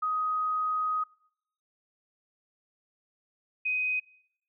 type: tone pair in turn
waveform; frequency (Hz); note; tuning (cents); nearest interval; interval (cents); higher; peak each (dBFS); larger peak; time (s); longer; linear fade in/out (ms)
sine; 1254 / 2508; D#6 / D#7; +13 / +13; octave; 1200; second; -26; neither; 0.02-1.04 / 3.65-4; first; 10
effects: noise-tail reverb RT60 0.7 s tail -23 dB re dry